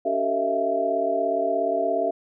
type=tone cluster; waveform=sine; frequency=284.6 / 387 / 454.6 / 636 / 673 Hz; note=C#4 / G4 / A#4 / D#5 / E5; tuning=+46 / -22 / -43 / +38 / +36 cents; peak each=-32 / -29 / -30 / -28 / -23 dBFS; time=0.05-2.11 s; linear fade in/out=10 ms; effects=none